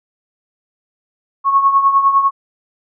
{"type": "tone with tremolo", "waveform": "sine", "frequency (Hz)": 1100, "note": "C#6", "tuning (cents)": -14, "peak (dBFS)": -6, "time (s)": [1.44, 2.31], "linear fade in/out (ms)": 50, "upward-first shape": "triangle", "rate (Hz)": 9.9, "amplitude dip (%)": 70, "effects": []}